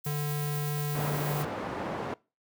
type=noise with tremolo; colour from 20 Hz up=violet; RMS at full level=-39 dBFS; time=0.04-1.43 s; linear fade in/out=10 ms; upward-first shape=triangle; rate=8.2 Hz; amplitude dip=25%
type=tone; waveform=square; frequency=147.2 Hz; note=D3; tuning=4 cents sharp; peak=-30 dBFS; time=0.06-1.45 s; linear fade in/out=5 ms
type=band-pass noise; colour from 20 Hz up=white; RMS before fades=-35 dBFS; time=0.95-2.14 s; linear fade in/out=2 ms; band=100 to 860 Hz; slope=12 dB/octave
effects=noise-tail reverb RT60 0.3 s tail -23 dB re dry